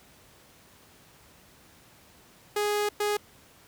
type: tone bursts at uneven times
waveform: sawtooth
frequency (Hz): 415.3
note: G#4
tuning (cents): 0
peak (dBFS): -21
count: 2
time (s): 2.56-2.89 / 3-3.17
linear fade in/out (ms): 5
effects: pink hiss -56 dBFS RMS until 3.67 s + high-pass 60 Hz 12 dB/octave